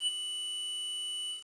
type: tone with ADSR envelope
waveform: square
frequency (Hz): 2967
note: F#7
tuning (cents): +4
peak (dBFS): -26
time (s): 0-1.44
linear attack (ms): 70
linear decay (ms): 27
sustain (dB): -9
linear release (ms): 130
effects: resampled to 22050 Hz + 9-bit